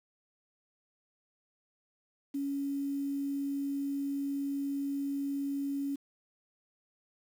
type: tone with quantisation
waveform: sine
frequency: 279.5 Hz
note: C#4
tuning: 14 cents sharp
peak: -31 dBFS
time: 2.34-5.96 s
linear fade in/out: 10 ms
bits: 9
effects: none